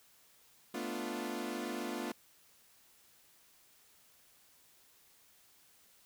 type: chord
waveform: sawtooth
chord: B half-diminished seventh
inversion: third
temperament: equal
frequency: 220 / 246.9 / 293.7 / 349.2 Hz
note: A3 / B3 / D4 / F4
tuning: 0 / 0 / 0 / 0 cents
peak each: -40 / -38 / -40 / -38 dBFS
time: 0.74-2.12 s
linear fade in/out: 5 ms
effects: white hiss -65 dBFS RMS until 6.05 s